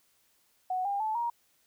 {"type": "tone with pitch steps", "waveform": "sine", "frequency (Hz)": [740, 802.3, 869.9, 943.2], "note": ["F#5", "G5", "A5", "A#5"], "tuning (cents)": [0, 40, -20, 20], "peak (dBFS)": -28, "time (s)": [0.7, 1.3], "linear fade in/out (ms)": 5, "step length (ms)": 150, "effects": ["white hiss -69 dBFS RMS until 1.66 s"]}